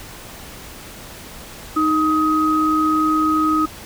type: tone pair together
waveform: sine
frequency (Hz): 310.9 / 1259.9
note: D#4 / D#6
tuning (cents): -1 / +21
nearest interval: 2 octaves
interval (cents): 2422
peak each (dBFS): -17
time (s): 1.76-3.66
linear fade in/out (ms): 10
effects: pink hiss -37 dBFS RMS until 3.85 s